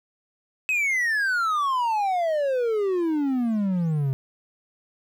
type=exponential sweep; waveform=triangle; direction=down; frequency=2581 to 130.81 Hz; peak=-19 dBFS; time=0.69-4.13 s; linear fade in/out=0 ms; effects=10-bit